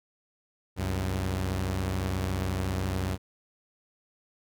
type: tone pair together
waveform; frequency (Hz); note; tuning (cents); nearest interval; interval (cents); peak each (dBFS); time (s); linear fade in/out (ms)
sawtooth; 66.5 / 94.18; C2 / F#2; +29 / +31; tritone; 602; -29 / -25; 0.76-3.18; 50
effects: none